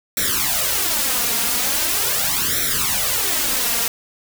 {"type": "noise with flanger", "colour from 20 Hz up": "white", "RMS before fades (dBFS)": -20, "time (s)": [0.17, 3.88], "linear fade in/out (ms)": 2, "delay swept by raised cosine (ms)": [0.52, 4.32], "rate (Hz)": 0.41, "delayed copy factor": 0.9, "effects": []}